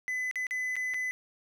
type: tone with dropouts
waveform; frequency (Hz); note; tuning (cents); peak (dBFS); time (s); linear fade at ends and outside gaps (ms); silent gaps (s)
triangle; 2010; B6; +30; -28; 0.08-1.11; 0; 0.312-0.357 / 0.468-0.509 / 0.756-0.765 / 0.938-0.943
effects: none